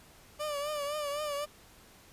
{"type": "tone with vibrato", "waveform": "30% pulse", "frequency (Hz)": 587.3, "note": "D5", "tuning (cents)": 0, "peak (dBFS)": -30, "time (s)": [0.39, 1.46], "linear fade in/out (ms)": 20, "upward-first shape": "triangle", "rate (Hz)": 3.9, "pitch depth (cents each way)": 77, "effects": ["pink hiss -57 dBFS RMS until 2.12 s", "resampled to 32000 Hz"]}